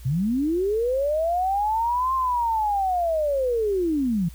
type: linear two-way sweep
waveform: sine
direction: up then down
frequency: 117.9 to 1062 to 157.8 Hz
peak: -20 dBFS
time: 0.05-4.29 s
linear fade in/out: 10 ms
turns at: 2.14 s
effects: added 60 Hz sine -39 dBFS peak until 4.34 s + white hiss -52 dBFS RMS until 4.34 s